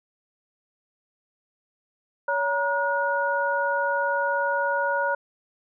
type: tone cluster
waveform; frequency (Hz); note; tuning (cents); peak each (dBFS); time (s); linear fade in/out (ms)
sine; 563 / 946 / 1447; C#5 / A#5 / F#6; +27 / +25 / -39; -26; 2.28-5.15; 5
effects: none